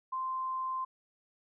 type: tone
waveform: sine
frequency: 1042 Hz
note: C6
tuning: 7 cents flat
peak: -32 dBFS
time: 0.12-0.85 s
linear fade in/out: 10 ms
effects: none